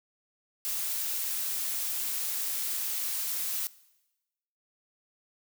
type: noise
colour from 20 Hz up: blue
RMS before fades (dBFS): -32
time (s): 0.65-3.67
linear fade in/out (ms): 0
effects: noise-tail reverb RT60 1.0 s tail -20 dB re dry